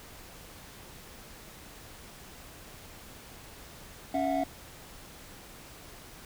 triangle tone cluster, 277.9 / 661 / 730 Hz, C#4 / E5 / F#5, +4 / +5 / -24 cents, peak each -29 dBFS, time 4.14-4.44 s, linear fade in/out 5 ms, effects pink hiss -49 dBFS RMS until 6.25 s

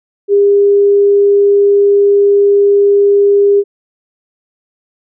sine tone, 403.4 Hz, G4, 50 cents sharp, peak -5 dBFS, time 0.28-3.64 s, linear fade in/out 50 ms, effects none

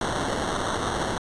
white noise with sample-and-hold, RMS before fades -27 dBFS, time 0.01-1.18 s, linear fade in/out 2 ms, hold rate 2450 Hz, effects resampled to 22050 Hz

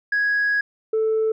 sine tone pair in turn, 1661.2 / 440 Hz, G#6 / A4, 0 / 0 cents, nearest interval octave + major seventh, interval 2300 cents, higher first, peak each -16 dBFS, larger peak neither, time 0.12-0.61 / 0.93-1.32 s, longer first, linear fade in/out 5 ms, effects tanh soft clip ceiling -15 dBFS

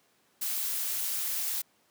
blue noise with amplitude modulation, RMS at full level -30 dBFS, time 0.41-1.62 s, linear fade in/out 10 ms, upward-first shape sine, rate 257 Hz, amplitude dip 40%, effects pink hiss -67 dBFS RMS until 1.9 s + high-pass 200 Hz 12 dB/octave

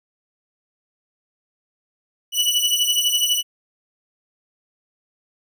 sawtooth beating tone pair, 2947 / 2959 Hz, F#7 / F#7, -8 / -1 cents, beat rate 12 Hz, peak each -17 dBFS, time 2.32-3.43 s, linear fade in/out 50 ms, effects none

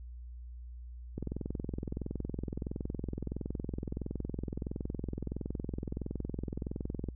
click train, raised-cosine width 3 ms, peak -23 dBFS, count 128, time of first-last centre 1.18-7.087 s, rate 21.5 Hz, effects added 60 Hz sine -43 dBFS peak until 7.15 s

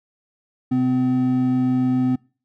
triangle tone pair together, 128.04 / 254.9 Hz, C3 / C4, -37 / -45 cents, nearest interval octave, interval 1192 cents, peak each -23 / -15 dBFS, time 0.71-2.16 s, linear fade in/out 10 ms, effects noise-tail reverb RT60 0.4 s tail -25 dB re dry

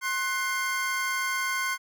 square tone cluster, 1063 / 1494 / 2106 Hz, C6 / F#6 / C7, +27 / +16 / +11 cents, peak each -32 / -32 / -31 dBFS, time 0.01-1.78 s, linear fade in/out 50 ms, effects none

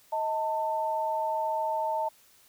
sine tone pair together, 631.4 / 893 Hz, D#5 / A5, +25 / +25 cents, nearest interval tritone, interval 600 cents, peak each -31 / -28 dBFS, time 0.12-2.09 s, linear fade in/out 10 ms, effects white hiss -60 dBFS RMS until 2.48 s

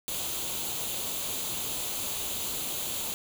white noise with comb filter, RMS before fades -33 dBFS, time 0.08-3.14 s, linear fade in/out 0 ms, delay 0.28 ms, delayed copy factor +0.6, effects none

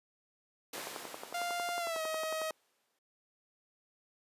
pink noise with exponential decay, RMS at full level -39 dBFS, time 0.73-2.99 s, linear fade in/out 5 ms, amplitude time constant 490 ms
click train, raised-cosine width 1 ms, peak -25 dBFS, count 20, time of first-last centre 0.78-2.507 s, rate 11 Hz
sawtooth tone with pitch glide, 698.5 to 633.2 Hz, F5 to D#5, 0 to +30 cents, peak -30 dBFS, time 1.34-2.51 s, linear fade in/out 5 ms, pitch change -170 cents, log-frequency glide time 1.78-2.02 s
effects high-pass 400 Hz 12 dB/octave + resampled to 32000 Hz

